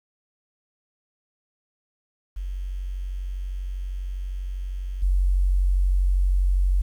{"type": "tone with level steps", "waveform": "sine", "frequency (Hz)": 46.25, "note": "F#1", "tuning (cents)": 0, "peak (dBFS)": [-27, -17], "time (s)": [2.36, 6.82], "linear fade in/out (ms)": 10, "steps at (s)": 5.02, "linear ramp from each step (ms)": 10, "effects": ["9-bit"]}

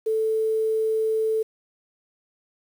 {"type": "tone with quantisation", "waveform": "sine", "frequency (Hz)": 440, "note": "A4", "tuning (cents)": 0, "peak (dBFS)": -20, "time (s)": [0.06, 1.43], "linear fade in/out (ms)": 10, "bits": 8, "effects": []}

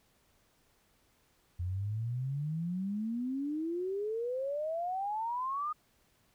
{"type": "exponential sweep", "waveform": "sine", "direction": "up", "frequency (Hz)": [85.9, 1244.5], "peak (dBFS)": -32, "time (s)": [1.59, 5.73], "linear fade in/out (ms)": 10, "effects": ["pink hiss -70 dBFS RMS until 6.34 s"]}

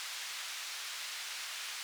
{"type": "band-pass noise", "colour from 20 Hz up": "white", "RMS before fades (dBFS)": -42, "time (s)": [0, 1.83], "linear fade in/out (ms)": 0, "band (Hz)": [1300, 5200], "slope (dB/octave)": 12, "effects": []}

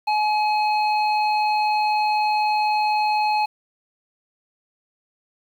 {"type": "harmonic tone", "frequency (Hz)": 848, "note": "G#5", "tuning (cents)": 36, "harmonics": [1, 3, 5], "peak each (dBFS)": [-18, -28, -32], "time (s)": [0.07, 3.46], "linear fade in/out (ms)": 10, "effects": ["8-bit"]}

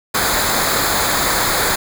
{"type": "noise with comb filter", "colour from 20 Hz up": "pink", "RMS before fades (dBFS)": -17, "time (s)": [0.14, 1.76], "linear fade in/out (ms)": 10, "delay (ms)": 0.35, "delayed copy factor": -0.7, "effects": []}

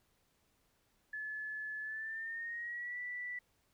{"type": "tone with pitch glide", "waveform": "sine", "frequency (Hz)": [1722, 1966.7], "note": ["A6", "B6"], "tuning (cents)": [-38, -8], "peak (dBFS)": -39, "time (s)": [1.13, 3.39], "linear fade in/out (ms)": 5, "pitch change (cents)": 230, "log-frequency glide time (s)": [1.82, 2.99], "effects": ["pink hiss -75 dBFS RMS until 3.73 s"]}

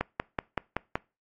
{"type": "click train", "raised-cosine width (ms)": 0.5, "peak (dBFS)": -12, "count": 6, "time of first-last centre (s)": [0.01, 0.955], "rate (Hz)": 5.29, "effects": ["noise-tail reverb RT60 0.3 s tail -24 dB re dry", "AAC 32 kbps"]}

